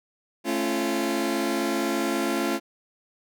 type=chord; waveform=sawtooth; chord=A augmented; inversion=none; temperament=just; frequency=220 / 275 / 343.8 Hz; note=A3 / C#4 / E#4; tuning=0 / -14 / -27 cents; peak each=-26 / -24 / -23 dBFS; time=0.44-2.6 s; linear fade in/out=50 ms; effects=none